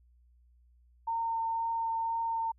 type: tone with vibrato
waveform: sine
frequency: 912 Hz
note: A#5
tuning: 38 cents flat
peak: -29 dBFS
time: 1.07-2.52 s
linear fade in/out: 10 ms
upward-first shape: sine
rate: 2 Hz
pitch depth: 9 cents each way
effects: added 60 Hz sine -60 dBFS peak until 2.58 s